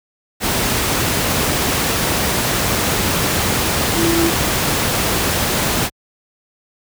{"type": "tone in noise", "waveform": "sine", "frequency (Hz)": 334.1, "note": "E4", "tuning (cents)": 23, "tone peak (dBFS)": -15, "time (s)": [3.95, 4.32], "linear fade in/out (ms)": 50, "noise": "pink", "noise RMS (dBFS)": -17, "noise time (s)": [0.4, 5.9], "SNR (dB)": -1, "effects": ["high-pass 60 Hz 12 dB/octave"]}